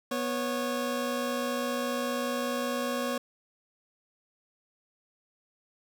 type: tone pair together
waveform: 25% pulse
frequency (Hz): 244.9 / 549.8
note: B3 / C#5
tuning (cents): -14 / -14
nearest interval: octave + major second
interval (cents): 1400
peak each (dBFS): -28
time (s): 0.11-3.18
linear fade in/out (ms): 5
effects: none